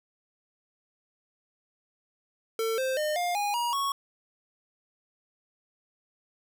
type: tone with pitch steps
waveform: square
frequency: 450 / 522.9 / 607.7 / 706.1 / 820.6 / 953.5 / 1108 Hz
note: A4 / C5 / D#5 / F5 / G#5 / A#5 / C#6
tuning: +39 / -1 / -41 / +19 / -21 / +39 / -1 cents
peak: -27 dBFS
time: 2.59-3.92 s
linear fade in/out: 2 ms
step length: 190 ms
effects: none